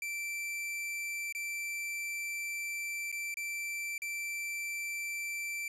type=tone with dropouts; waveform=45% pulse; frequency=2340 Hz; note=D7; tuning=7 cents flat; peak=-35 dBFS; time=0.02-5.68 s; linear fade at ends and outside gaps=2 ms; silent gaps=1.325-1.349 / 3.117-3.125 / 3.342-3.37 / 3.98-4.019 s; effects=resampled to 32000 Hz